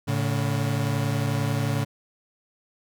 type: tone pair together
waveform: 35% pulse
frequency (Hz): 110.3 / 141.51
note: A2 / C#3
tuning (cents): +5 / +36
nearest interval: major third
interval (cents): 431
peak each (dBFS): -24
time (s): 0.07-1.85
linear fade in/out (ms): 20
effects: none